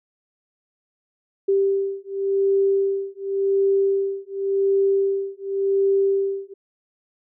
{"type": "beating tone pair", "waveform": "sine", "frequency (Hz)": [392, 392.9], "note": ["G4", "G4"], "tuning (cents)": [0, 4], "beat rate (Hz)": 0.9, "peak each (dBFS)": -21, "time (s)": [1.48, 6.54], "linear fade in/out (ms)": 10, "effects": []}